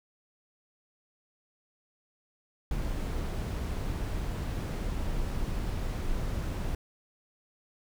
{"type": "noise", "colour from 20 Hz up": "brown", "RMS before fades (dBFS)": -32, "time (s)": [2.71, 6.75], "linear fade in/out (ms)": 2, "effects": []}